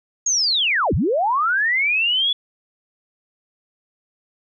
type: linear two-way sweep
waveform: sine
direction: down then up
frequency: 6700 to 55 to 3449 Hz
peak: -16 dBFS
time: 0.26-2.33 s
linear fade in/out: 5 ms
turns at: 0.94 s
effects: none